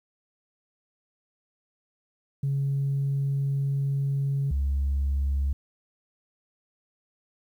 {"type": "tone pair in turn", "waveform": "sine", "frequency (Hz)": [138.59, 69.3], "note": ["C#3", "C#2"], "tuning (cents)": [0, 0], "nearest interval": "octave", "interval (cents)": 1200, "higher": "first", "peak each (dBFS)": [-22, -21], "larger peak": "second", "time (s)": [[2.43, 4.51], [4.51, 5.53]], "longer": "first", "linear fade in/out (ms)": 5, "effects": ["tanh soft clip ceiling -20 dBFS", "10-bit"]}